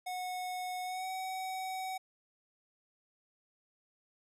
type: tone with pitch glide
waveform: square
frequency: 732 to 753.9 Hz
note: F#5 to F#5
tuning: -19 to +32 cents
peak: -37 dBFS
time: 0.06-1.98 s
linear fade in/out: 10 ms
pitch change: +51 cents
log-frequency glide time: 0.84-1.09 s
effects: resampled to 32000 Hz